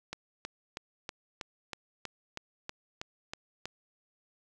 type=click train; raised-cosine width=0.2 ms; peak=-20 dBFS; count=12; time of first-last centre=0.13-3.656 s; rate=3.12 Hz; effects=none